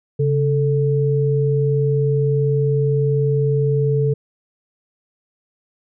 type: tone pair together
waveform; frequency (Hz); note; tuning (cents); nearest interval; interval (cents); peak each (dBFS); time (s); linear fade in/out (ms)
sine; 138.59 / 440; C#3 / A4; 0 / 0; octave + minor sixth; 2000; -16 / -19; 0.19-4.14; 10
effects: none